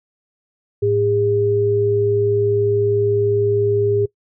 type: tone pair together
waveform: sine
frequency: 107.7 / 406 Hz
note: A2 / G#4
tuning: -37 / -39 cents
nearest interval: octave + major seventh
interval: 2298 cents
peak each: -21 / -15 dBFS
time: 0.82-4.06 s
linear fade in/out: 10 ms
effects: noise-tail reverb RT60 0.1 s tail -21 dB re dry